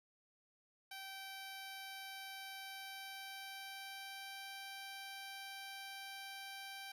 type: tone with pitch glide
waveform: 10% pulse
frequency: 776 to 782.3 Hz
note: G5 to G5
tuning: -18 to -4 cents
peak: -39 dBFS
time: 0.91-6.92 s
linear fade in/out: 5 ms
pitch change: +14 cents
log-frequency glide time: 2.64-4.5 s
effects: none